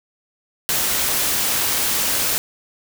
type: noise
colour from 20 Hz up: white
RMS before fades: -20 dBFS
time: 0.69-2.38 s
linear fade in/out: 0 ms
effects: none